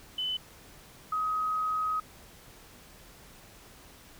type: tone pair in turn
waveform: sine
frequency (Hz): 3017 / 1263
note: F#7 / D#6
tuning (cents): +33 / +26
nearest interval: octave + minor third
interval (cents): 1507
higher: first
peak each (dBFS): -29 / -27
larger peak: second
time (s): 0.18-0.37 / 1.12-2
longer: second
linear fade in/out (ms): 5
effects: pink hiss -53 dBFS RMS until 4.19 s